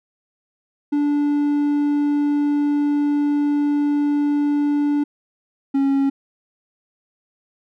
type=tone pair in turn; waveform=triangle; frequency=291 / 274.7 Hz; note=D4 / C#4; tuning=-16 / -16 cents; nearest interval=minor second; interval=100 cents; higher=first; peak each=-14 / -13 dBFS; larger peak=second; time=0.92-5.04 / 5.74-6.1 s; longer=first; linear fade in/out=10 ms; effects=none